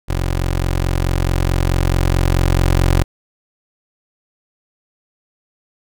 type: tone with level ramp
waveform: 20% pulse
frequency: 44.61 Hz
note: F1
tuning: 38 cents sharp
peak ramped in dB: -12 to -6 dBFS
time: 0.08-3.04 s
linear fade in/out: 20 ms
effects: none